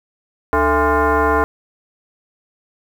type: tone with frequency modulation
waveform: sine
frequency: 297.5 Hz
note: D4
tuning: 22 cents sharp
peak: -12 dBFS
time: 0.53-1.44 s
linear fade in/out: 0 ms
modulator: 371 Hz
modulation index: 3.1
effects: 7-bit